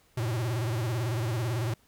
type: tone with vibrato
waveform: square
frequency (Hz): 116.54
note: A#2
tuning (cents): 0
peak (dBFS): -28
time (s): 0.17-1.74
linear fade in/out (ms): 5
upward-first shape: sine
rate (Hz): 18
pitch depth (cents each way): 160
effects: pink hiss -64 dBFS RMS until 1.87 s